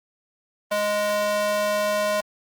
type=tone with high-pass filter; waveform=square; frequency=207.7 Hz; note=G#3; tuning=in tune; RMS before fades=-23 dBFS; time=0.71-2.21 s; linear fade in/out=10 ms; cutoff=620 Hz; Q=1.8; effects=Opus 24 kbps